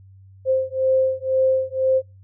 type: beating tone pair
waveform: sine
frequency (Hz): 523.3 / 525.3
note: C5 / C5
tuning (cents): 0 / +7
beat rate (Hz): 2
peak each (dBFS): -20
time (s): 0.45-2.02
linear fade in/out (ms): 50
effects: noise-tail reverb RT60 0.2 s tail -22 dB re dry + added 96 Hz sine -44 dBFS peak until 2.23 s